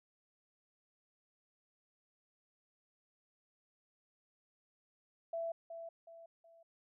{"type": "tone with echo", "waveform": "sine", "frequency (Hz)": 666, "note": "E5", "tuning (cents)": 18, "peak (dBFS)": -36, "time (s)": [5.33, 5.52], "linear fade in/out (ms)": 5, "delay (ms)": 370, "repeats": 3, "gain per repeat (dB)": -8, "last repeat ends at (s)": 6.63, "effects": []}